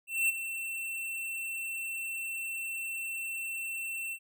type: tone with ADSR envelope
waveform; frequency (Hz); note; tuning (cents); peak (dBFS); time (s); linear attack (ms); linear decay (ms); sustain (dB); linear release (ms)
square; 2695; E7; +38; -24; 0.07-4.19; 220; 19; -11; 65
effects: none